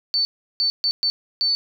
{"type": "tone bursts at uneven times", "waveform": "sine", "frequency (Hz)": 4503, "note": "C#8", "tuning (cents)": 26, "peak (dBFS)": -17, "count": 5, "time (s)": [[0.14, 0.25], [0.6, 0.7], [0.84, 0.91], [1.03, 1.1], [1.41, 1.55]], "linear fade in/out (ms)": 0, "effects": []}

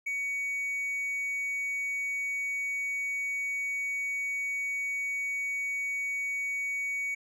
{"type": "tone", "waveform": "triangle", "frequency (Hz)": 2250, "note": "C#7", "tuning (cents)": 25, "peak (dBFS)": -28, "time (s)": [0.06, 7.15], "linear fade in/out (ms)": 10, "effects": []}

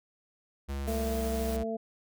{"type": "tone with pitch glide", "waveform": "square", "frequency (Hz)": [69.3, 65.94], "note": ["C#2", "C2"], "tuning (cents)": [0, 14], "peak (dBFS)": -33, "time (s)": [0.68, 1.64], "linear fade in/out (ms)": 20, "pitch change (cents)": -86, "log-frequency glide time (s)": [0.95, 1.18]}
{"type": "noise", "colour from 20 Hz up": "white", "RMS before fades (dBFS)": -44, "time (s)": [0.87, 1.57], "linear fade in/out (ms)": 10}
{"type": "harmonic tone", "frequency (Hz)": 224.1, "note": "A3", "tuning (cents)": 32, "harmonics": [1, 2, 3], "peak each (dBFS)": [-35, -35, -35], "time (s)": [0.87, 1.77], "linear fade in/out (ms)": 10}
{"effects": []}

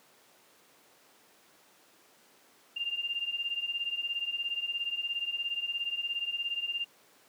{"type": "beating tone pair", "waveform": "sine", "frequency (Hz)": [2785, 2802], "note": ["F7", "F7"], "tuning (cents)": [-5, 5], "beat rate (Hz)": 17, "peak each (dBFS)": [-36, -33], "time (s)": [2.76, 6.85], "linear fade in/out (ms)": 10, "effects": ["pink hiss -61 dBFS RMS until 7.28 s", "high-pass 300 Hz 12 dB/octave"]}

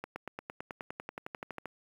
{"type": "accelerating click train", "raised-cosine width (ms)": 0.5, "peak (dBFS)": -23, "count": 18, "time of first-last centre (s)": [0.04, 1.657], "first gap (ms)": 120, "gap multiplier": 0.97, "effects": ["high-pass 150 Hz 12 dB/octave", "9-bit"]}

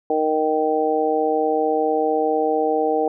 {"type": "harmonic tone", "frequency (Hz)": 155.56, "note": "D#3", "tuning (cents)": 0, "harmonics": [2, 3, 4, 5], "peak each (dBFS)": [-25, -20, -25, -22], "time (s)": [0.1, 3.08], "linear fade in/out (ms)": 2, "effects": []}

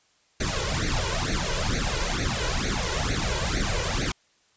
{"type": "noise with flanger", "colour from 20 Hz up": "pink", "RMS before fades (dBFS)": -26, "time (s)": [0.4, 4.12], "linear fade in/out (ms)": 5, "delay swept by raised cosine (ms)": [0.48, 2.08], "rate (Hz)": 2.2, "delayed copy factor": 1, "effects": ["white hiss -64 dBFS RMS until 4.56 s", "resampled to 16000 Hz"]}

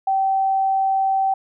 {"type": "tone", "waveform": "sine", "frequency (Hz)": 773, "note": "G5", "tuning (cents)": -24, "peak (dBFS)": -16, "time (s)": [0.07, 1.34], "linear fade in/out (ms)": 5, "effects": []}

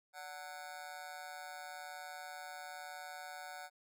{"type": "tone with amplitude modulation", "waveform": "25% pulse", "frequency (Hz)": 740, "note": "F#5", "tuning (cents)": 0, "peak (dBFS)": -38, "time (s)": [0.13, 3.7], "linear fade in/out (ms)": 50, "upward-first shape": "sine", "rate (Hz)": 161, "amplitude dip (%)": 90, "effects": []}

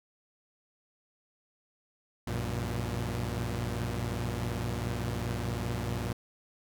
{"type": "tone cluster", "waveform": "sawtooth", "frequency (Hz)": [61.7, 95.9, 118.6, 171.6], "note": ["B1", "G2", "A#2", "F3"], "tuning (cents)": [-1, -37, 30, -30], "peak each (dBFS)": [-34, -33, -30, -39], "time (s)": [2.27, 6.13], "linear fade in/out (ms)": 5, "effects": []}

